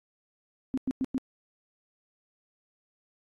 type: tone bursts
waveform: sine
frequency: 261.7 Hz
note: C4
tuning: in tune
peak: -25 dBFS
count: 4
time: 0.74-1.18 s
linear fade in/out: 0 ms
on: 35 ms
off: 100 ms
effects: AAC 32 kbps